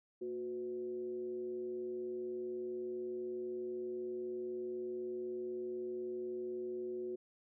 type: tone with frequency modulation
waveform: sine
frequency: 365.9 Hz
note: F#4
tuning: 19 cents flat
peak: -38 dBFS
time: 0.21-7.16 s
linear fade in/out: 10 ms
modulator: 136 Hz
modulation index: 0.44
effects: none